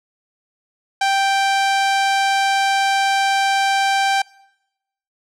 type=tone; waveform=sawtooth; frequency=784 Hz; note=G5; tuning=in tune; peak=-11 dBFS; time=1.01-4.22 s; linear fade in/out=5 ms; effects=noise-tail reverb RT60 0.9 s tail -24 dB re dry + low-pass 7000 Hz 12 dB/octave